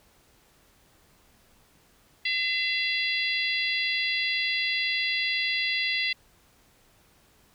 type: harmonic tone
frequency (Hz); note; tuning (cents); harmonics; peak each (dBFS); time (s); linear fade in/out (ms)
678; E5; +49; 3 / 4 / 5 / 6 / 7; -28 / -30 / -32 / -34 / -35; 2.25-6.13; 5
effects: pink hiss -61 dBFS RMS until 7.54 s